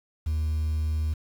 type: tone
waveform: sine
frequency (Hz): 77.9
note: D#2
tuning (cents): +3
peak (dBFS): -21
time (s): 0.26-1.14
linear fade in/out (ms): 10
effects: tanh soft clip ceiling -23 dBFS + 8-bit